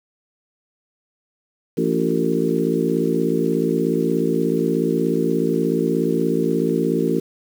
harmonic tone with a mistuned harmonic, 56.7 Hz, A#1, 47 cents flat, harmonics 3 / 4 / 5 / 6 / 7 / 8, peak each -24 / -24 / -23 / -25 / -24 / -24 dBFS, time 1.77-7.2 s, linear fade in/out 10 ms, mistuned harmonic 7, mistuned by -55 cents, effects 7-bit

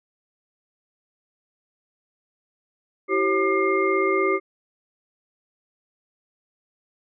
sine tone cluster, 329.6 / 385.9 / 540 / 1202 / 2120 Hz, E4 / G4 / C#5 / D6 / C7, 0 / -27 / -45 / +40 / +22 cents, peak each -28 / -21 / -29 / -25 / -26 dBFS, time 3.08-4.4 s, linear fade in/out 50 ms, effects none

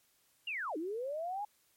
sine linear two-way sweep, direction down then up, 2887 to 296.8 to 847 Hz, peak -35 dBFS, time 0.47-1.45 s, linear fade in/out 5 ms, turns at 0.77 s, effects white hiss -71 dBFS RMS until 1.76 s + MP3 64 kbps

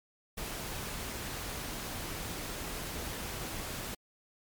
pink noise, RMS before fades -39 dBFS, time 0.37-3.95 s, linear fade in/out 10 ms, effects MP3 96 kbps

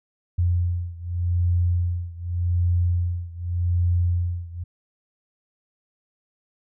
sine beating tone pair, 87.31 / 88.16 Hz, F2 / F2, 0 / +17 cents, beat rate 0.85 Hz, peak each -22 / -24 dBFS, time 0.38-4.64 s, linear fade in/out 10 ms, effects none

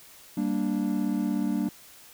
triangle chord, G minor, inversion none, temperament equal, 196 / 233.1 / 293.7 Hz, G3 / Bb3 / D4, 0 / 0 / 0 cents, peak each -27 dBFS, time 0.37-1.69 s, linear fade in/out 5 ms, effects white hiss -51 dBFS RMS until 2.13 s

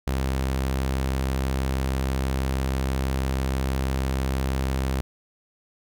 sawtooth tone, 66.2 Hz, C2, 21 cents sharp, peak -19 dBFS, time 0.07-5.01 s, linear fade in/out 0 ms, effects none

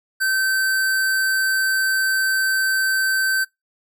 square tone, 1545 Hz, G6, 26 cents flat, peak -18 dBFS, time 0.2-3.45 s, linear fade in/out 20 ms, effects noise-tail reverb RT60 0.2 s tail -26 dB re dry

